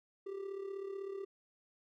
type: tone with amplitude modulation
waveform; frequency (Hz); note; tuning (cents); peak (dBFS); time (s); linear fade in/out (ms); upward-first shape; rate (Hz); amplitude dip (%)
triangle; 392.1; G4; 0; -35; 0.26-1.25; 10; sine; 36; 65
effects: none